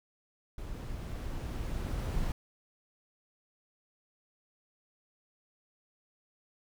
brown noise with level ramp, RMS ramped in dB -41 to -32 dBFS, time 0.58-2.32 s, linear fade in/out 2 ms, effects none

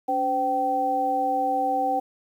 sine tone cluster, 284 / 513 / 773 Hz, C#4 / C5 / G5, +42 / -34 / -24 cents, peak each -31 / -29 / -22 dBFS, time 0.08-2 s, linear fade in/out 10 ms, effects 9-bit

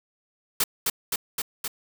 white noise with echo, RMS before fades -22 dBFS, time 0.6-0.64 s, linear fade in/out 5 ms, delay 260 ms, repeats 4, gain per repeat -2 dB, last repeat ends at 1.68 s, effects none

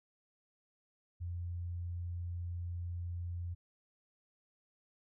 sine tone, 87.1 Hz, F2, 4 cents flat, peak -37 dBFS, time 1.2-3.55 s, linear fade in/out 20 ms, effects none

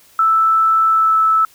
sine tone with pitch glide, 1318.5 to 1310.1 Hz, E6 to E6, 0 to -11 cents, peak -10 dBFS, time 0.19-1.45 s, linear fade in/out 2 ms, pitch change -11 cents, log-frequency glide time 0.89-1.17 s, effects white hiss -49 dBFS RMS until 1.54 s

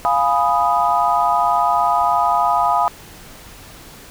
sine chord, F half-diminished seventh, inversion none, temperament equal, 698.5 / 830.6 / 987.8 / 1244.5 Hz, F5 / Ab5 / Cb6 / Eb6, 0 / 0 / 0 / 0 cents, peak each -19 dBFS, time 0.05-2.88 s, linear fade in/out 0 ms, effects pink hiss -40 dBFS RMS until 4.1 s

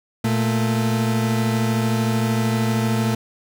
40% pulse tone pair together, 117 / 220.9 Hz, A#2 / A3, +7 / +7 cents, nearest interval major seventh, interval 1100 cents, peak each -20 / -20 dBFS, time 0.24-3.15 s, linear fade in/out 5 ms, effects none

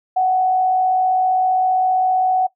sine tone with frequency modulation, 745 Hz, F#5, 12 cents sharp, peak -13 dBFS, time 0.16-2.47 s, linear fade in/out 10 ms, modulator 55.3 Hz, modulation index 0.21, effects noise-tail reverb RT60 0.1 s tail -18 dB re dry

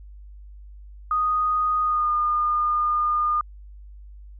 sine tone with pitch glide, 1241 to 1215.5 Hz, D#6 to D#6, -5 to -41 cents, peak -19 dBFS, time 1.11-3.41 s, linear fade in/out 2 ms, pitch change -36 cents, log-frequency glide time 1.82-2.11 s, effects added 50 Hz sine -40 dBFS peak until 4.39 s

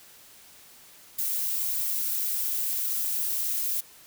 violet noise with amplitude modulation, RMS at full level -26 dBFS, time 1.18-3.81 s, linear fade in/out 10 ms, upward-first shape sine, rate 267 Hz, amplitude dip 50%, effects white hiss -52 dBFS RMS until 4.06 s

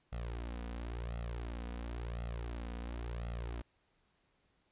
sawtooth tone with flanger, 58.3 Hz, A#1, 1 cent sharp, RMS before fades -41 dBFS, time 0.12-3.62 s, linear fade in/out 10 ms, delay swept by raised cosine 1.5 to 4.1 ms, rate 0.95 Hz, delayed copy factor +0.75, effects pink hiss -75 dBFS RMS until 4.71 s + resampled to 8000 Hz

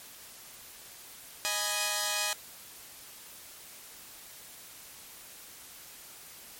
5% pulse chord, G# minor, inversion second, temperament equal, 622.3 / 830.6 / 987.8 Hz, D#5 / G#5 / B5, 0 / 0 / 0 cents, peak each -22 / -20 / -24 dBFS, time 1.45-2.33 s, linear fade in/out 0 ms, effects white hiss -49 dBFS RMS until 6.59 s + MP3 64 kbps

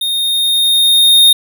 square tone with level ramp, 3689 Hz, A#7, 19 cents flat, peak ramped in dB -15 to -4 dBFS, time 0.01-1.33 s, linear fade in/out 5 ms, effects none

